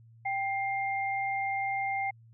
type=tone pair together; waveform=sine; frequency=784 / 2111 Hz; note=G5 / C7; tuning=0 / +15 cents; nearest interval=octave + perfect fourth; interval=1715 cents; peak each=-30 / -33 dBFS; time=0.25-2.11 s; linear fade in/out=10 ms; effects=added 114 Hz sine -53 dBFS peak until 2.33 s